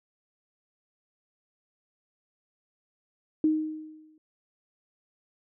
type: tone with exponential decay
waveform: sine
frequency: 311.1 Hz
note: D#4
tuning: in tune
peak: -18 dBFS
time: 3.44-4.18 s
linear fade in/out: 2 ms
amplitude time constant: 160 ms
effects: none